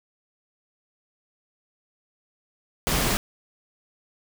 pink noise with amplitude modulation, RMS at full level -22 dBFS, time 2.87-3.17 s, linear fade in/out 0 ms, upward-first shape sine, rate 231 Hz, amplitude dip 30%, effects none

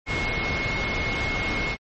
sine tone in noise, 2169 Hz, C#7, 38 cents flat, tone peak -27 dBFS, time 0.06-1.77 s, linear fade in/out 50 ms, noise pink, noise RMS -27 dBFS, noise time 0.06-1.77 s, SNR -3 dB, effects low-pass 4000 Hz 12 dB/octave + MP3 32 kbps

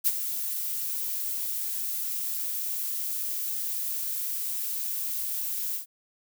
violet noise with ADSR envelope, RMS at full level -21 dBFS, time 0.04-5.86 s, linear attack 29 ms, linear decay 41 ms, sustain -10 dB, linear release 110 ms, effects none

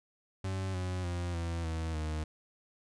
40% pulse tone with pitch steps, 95.3 / 91.47 / 87.8 / 84.27 / 80.88 / 77.63 Hz, G2 / F#2 / F2 / E2 / E2 / D#2, -48 / -19 / +10 / +39 / -32 / -3 cents, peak -32 dBFS, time 0.44-2.24 s, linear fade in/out 5 ms, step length 300 ms, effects resampled to 22050 Hz

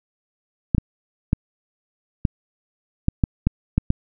clicks, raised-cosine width 5 ms, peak -4 dBFS, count 9, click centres 0.748 / 0.782 / 1.331 / 2.252 / 3.084 / 3.238 / 3.47 / 3.78 / 3.904 s, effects none

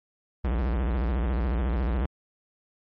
square tone with vibrato, 61.3 Hz, B1, 12 cents flat, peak -24 dBFS, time 0.44-2.06 s, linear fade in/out 5 ms, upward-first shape sine, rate 14 Hz, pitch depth 220 cents each way, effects low-pass 2000 Hz 12 dB/octave + MP3 32 kbps

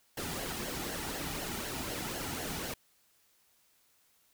pink noise with flanger, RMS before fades -38 dBFS, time 0.17-2.74 s, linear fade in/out 5 ms, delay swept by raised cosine 0.81 to 1.91 ms, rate 4 Hz, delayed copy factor -0.55, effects white hiss -69 dBFS RMS until 4.33 s

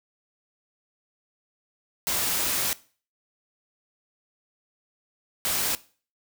white noise bursts at uneven times, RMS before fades -26 dBFS, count 2, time 2.07-2.73 / 5.45-5.75 s, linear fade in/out 0 ms, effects noise-tail reverb RT60 0.4 s tail -19 dB re dry

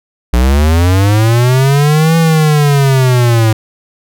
square linear two-way sweep, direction up then down, 58 to 165.8 to 108.6 Hz, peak -7 dBFS, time 0.33-3.53 s, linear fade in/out 5 ms, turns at 2.17 s, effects none

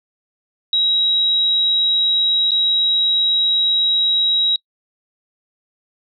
sine tone with dropouts, 3842 Hz, B7, 48 cents flat, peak -13 dBFS, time 0.73-4.56 s, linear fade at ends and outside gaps 2 ms, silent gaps 2.509-2.516 s, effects noise-tail reverb RT60 0.1 s tail -26 dB re dry

